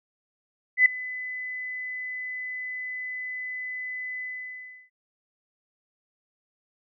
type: tone with ADSR envelope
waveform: sine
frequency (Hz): 2008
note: B6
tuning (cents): +28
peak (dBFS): -11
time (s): 0.77-4.9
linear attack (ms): 88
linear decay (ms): 4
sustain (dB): -20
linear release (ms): 690
effects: none